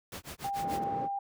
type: noise with tremolo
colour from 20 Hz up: pink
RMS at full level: -40 dBFS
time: 0.12-0.84 s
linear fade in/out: 2 ms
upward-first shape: sine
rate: 6.9 Hz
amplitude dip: 100%
type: tone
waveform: sine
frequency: 796 Hz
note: G5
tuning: 26 cents sharp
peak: -31 dBFS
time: 0.44-1.19 s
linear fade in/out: 5 ms
type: band-pass noise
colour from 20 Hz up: white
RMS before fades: -39 dBFS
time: 0.6-1.09 s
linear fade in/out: 50 ms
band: 110 to 410 Hz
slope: 12 dB/octave
effects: high-pass 60 Hz 12 dB/octave